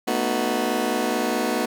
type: chord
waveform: 20% pulse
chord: B dominant seventh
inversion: third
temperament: just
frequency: 222.2 / 246.9 / 308.7 / 370.4 Hz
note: A3 / B3 / D#4 / F#4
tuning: +17 / 0 / -14 / +2 cents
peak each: -23 / -21 / -23 / -23 dBFS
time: 0.07-1.66 s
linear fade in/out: 10 ms
effects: none